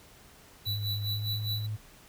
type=tone with tremolo; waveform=square; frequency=3951 Hz; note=B7; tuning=in tune; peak=-31 dBFS; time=0.65-1.67 s; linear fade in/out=20 ms; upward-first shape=sine; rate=4.9 Hz; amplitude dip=80%
type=tone with pitch glide; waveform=sine; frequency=103.83 to 106.93 Hz; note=G#2 to A2; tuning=0 to -49 cents; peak=-31 dBFS; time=0.66-1.77 s; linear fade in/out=20 ms; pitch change=+51 cents; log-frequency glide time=1.02-1.34 s
effects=pink hiss -55 dBFS RMS until 2.08 s